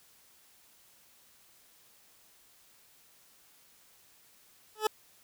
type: tone with exponential growth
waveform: 20% pulse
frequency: 430.4 Hz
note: A4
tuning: 38 cents flat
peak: -17 dBFS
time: 4.75-4.87 s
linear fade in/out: 5 ms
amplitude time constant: 25 ms
effects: white hiss -62 dBFS RMS until 5.23 s